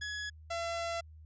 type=tone pair in turn; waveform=sawtooth; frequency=1684 / 675.9 Hz; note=G#6 / E5; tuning=+24 / +43 cents; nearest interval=octave + major third; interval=1581 cents; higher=first; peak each=-33 / -30 dBFS; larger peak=second; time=0.01-0.3 / 0.5-1.01 s; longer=second; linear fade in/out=10 ms; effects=added 78 Hz sine -50 dBFS peak until 1.25 s + resampled to 16000 Hz